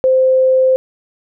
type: tone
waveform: sine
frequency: 520 Hz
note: C5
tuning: 11 cents flat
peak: -8 dBFS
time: 0.04-0.76 s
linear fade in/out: 0 ms
effects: none